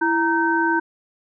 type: tone cluster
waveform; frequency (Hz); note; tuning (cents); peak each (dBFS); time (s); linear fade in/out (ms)
sine; 332 / 931 / 1541; E4 / A#5 / G6; +12 / -2 / -30; -21; 0.01-0.8; 10
effects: none